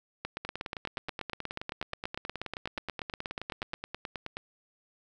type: two click trains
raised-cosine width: 0.3 ms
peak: -20 / -18 dBFS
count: 38 / 30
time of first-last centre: 0.45-4.369 / 0.25-3.74 s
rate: 9.44 / 8.31 Hz
effects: none